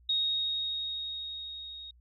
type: tone with level ramp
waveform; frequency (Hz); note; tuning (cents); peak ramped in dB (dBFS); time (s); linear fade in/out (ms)
sine; 3748; A#7; +9; -25 to -42; 0.09-1.91; 5
effects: added 60 Hz sine -57 dBFS peak until 2 s